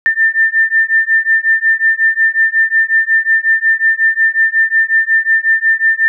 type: beating tone pair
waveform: sine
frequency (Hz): 1790 / 1795.5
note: A6 / A6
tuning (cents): +29 / +35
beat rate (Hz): 5.5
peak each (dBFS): -12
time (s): 0.06-6.08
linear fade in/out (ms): 0
effects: none